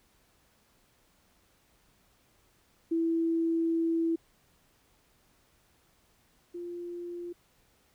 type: tone pair in turn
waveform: sine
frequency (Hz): 330.1 / 348.1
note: E4 / F4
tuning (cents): +2 / -6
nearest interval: minor second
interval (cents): 92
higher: second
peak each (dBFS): -25 / -36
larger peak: first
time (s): 2.91-4.16 / 6.54-7.33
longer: first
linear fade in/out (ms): 10
effects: pink hiss -67 dBFS RMS until 7.94 s